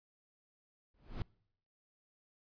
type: noise with exponential growth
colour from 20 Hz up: brown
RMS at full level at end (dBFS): -35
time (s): 0.94-1.22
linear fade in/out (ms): 2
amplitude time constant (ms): 60
effects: noise-tail reverb RT60 0.7 s tail -25 dB re dry + resampled to 11025 Hz